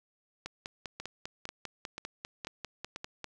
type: two click trains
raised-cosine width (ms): 0.2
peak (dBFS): -22 / -21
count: 5 / 15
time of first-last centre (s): 1-2.961 / 0.46-3.243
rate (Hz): 2.04 / 5.03
effects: none